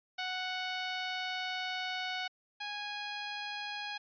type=tone pair in turn; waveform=10% pulse; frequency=740 / 826.6 Hz; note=F#5 / G#5; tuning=0 / -8 cents; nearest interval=major second; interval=192 cents; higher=second; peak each=-26 / -29 dBFS; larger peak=first; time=0.18-2.28 / 2.6-3.98 s; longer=first; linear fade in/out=10 ms; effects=resampled to 11025 Hz